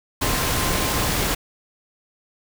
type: tone in noise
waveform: sine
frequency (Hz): 1046.5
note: C6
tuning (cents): 0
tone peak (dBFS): -32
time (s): 0.21-1.08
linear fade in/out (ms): 10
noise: pink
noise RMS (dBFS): -22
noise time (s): 0.21-1.35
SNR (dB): -13
effects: none